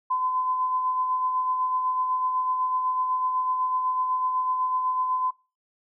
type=tone with tremolo; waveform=sine; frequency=1019 Hz; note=C6; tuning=46 cents flat; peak=-21 dBFS; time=0.1-5.31 s; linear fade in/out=10 ms; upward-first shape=sine; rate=8 Hz; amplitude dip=35%; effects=noise-tail reverb RT60 0.3 s tail -22 dB re dry